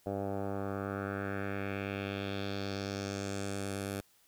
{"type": "tone with low-pass filter sweep", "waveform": "10% pulse", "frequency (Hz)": 99, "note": "G2", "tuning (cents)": 18, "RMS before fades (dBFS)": -37, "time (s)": [0.06, 4.01], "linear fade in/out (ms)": 5, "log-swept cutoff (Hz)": [690, 12000], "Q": 2.4, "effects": ["white hiss -67 dBFS RMS until 4.27 s"]}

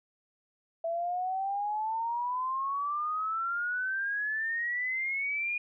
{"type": "exponential sweep", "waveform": "sine", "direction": "up", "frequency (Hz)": [659.3, 2452], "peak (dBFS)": -29, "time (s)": [0.84, 5.58], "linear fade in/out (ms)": 5, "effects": []}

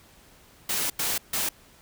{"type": "noise bursts at uneven times", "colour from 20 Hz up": "white", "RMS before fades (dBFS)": -27, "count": 3, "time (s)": [[0.69, 0.9], [0.99, 1.18], [1.33, 1.49]], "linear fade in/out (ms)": 5, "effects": ["pink hiss -55 dBFS RMS until 1.81 s"]}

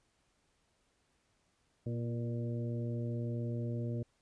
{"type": "harmonic tone with a mistuned harmonic", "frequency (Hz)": 118.5, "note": "A#2", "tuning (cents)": 29, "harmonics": [1, 2, 3, 4, 5], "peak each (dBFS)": [-35, -41, -45, -47, -49], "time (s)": [1.86, 4.03], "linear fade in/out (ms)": 5, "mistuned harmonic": 3, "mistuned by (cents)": -29, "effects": ["pink hiss -75 dBFS RMS until 4.21 s", "resampled to 22050 Hz"]}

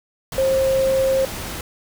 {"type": "tone in noise", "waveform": "sine", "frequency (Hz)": 532, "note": "C5", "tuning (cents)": 29, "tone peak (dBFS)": -15, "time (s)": [0.38, 1.25], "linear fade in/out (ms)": 2, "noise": "pink", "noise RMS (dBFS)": -30, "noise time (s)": [0.32, 1.61], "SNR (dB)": 12, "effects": []}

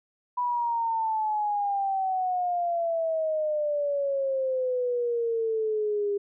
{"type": "exponential sweep", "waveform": "sine", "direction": "down", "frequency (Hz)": [987.8, 402.1], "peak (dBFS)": -24, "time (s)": [0.37, 6.18], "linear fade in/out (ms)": 10, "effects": []}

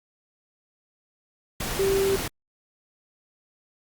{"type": "tone in noise", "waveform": "sine", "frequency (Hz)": 390, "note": "G4", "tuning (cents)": -9, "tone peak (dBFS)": -20, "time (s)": [1.79, 2.16], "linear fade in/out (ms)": 5, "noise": "pink", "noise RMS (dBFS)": -30, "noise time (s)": [1.6, 2.28], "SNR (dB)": 7, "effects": ["Opus 48 kbps"]}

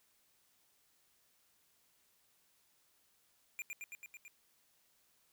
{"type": "tone with echo", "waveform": "square", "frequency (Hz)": 2400, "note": "D7", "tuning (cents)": 37, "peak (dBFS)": -40, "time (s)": [3.59, 3.62], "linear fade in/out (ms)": 0, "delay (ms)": 110, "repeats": 6, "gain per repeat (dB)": -2, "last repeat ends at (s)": 4.28, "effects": ["white hiss -73 dBFS RMS until 5.32 s"]}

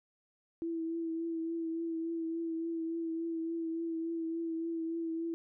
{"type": "tone with vibrato", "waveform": "sine", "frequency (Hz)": 329.6, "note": "E4", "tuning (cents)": 0, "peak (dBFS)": -33, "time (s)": [0.62, 5.34], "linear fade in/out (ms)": 0, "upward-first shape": "triangle", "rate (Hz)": 3.5, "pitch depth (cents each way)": 29, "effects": []}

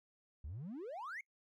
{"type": "exponential sweep", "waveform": "triangle", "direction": "up", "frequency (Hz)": [64.5, 2253], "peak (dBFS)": -40, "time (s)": [0.44, 1.21], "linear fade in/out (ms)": 5, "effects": ["noise-tail reverb RT60 0.1 s tail -25 dB re dry", "tanh soft clip ceiling -38 dBFS"]}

